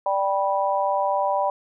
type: chord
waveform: sine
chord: G major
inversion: second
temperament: just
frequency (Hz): 588 / 784 / 980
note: D5 / G5 / B5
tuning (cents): +2 / 0 / -14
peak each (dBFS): -24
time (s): 0.06-1.5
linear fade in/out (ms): 2
effects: none